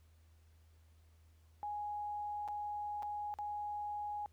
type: tone with dropouts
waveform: sine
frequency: 830.6 Hz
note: G#5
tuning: in tune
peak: -38 dBFS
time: 1.63-4.26 s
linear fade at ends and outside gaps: 0 ms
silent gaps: 2.478-2.485 / 3.024-3.03 / 3.34-3.387 s
effects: added 80 Hz sine -62 dBFS peak until 4.32 s + pink hiss -75 dBFS RMS until 4.32 s